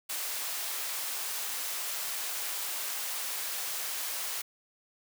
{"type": "high-pass noise", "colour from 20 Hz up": "white", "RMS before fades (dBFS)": -35, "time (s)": [0.09, 4.42], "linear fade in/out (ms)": 10, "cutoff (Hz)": 580, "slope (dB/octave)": 12, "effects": []}